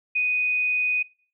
sine tone, 2489 Hz, D#7, in tune, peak -20 dBFS, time 0.15-1.03 s, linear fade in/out 10 ms, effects noise-tail reverb RT60 0.5 s tail -23 dB re dry

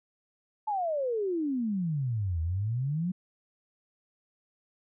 sine exponential two-way sweep, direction down then up, 880 to 78.9 to 188.1 Hz, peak -27 dBFS, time 0.67-3.12 s, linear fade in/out 10 ms, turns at 2.41 s, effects none

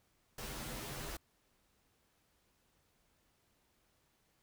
pink noise with comb filter, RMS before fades -44 dBFS, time 0.38-1.17 s, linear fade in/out 5 ms, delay 11 ms, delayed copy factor -1, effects pink hiss -75 dBFS RMS until 4.42 s

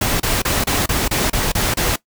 pink noise bursts, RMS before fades -18 dBFS, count 9, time 0.01-1.96 s, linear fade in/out 5 ms, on 190 ms, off 30 ms, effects noise-tail reverb RT60 0.1 s tail -19 dB re dry

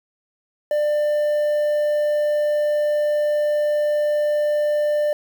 triangle tone, 595 Hz, D5, 22 cents sharp, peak -15 dBFS, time 0.71-5.13 s, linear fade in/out 2 ms, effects 7-bit

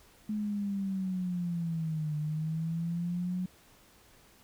sine linear two-way sweep, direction down then up, 213.8 to 150 to 183.8 Hz, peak -30 dBFS, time 0.29-3.46 s, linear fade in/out 5 ms, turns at 2.16 s, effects pink hiss -60 dBFS RMS until 4.43 s

